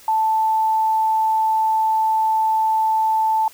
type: tone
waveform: sine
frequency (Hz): 880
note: A5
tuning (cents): 0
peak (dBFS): -15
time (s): 0.08-3.48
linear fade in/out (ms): 2
effects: white hiss -46 dBFS RMS until 3.53 s